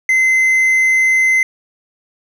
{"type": "tone", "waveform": "triangle", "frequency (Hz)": 2059, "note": "C7", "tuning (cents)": -28, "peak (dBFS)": -8, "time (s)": [0.09, 1.43], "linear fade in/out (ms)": 2, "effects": []}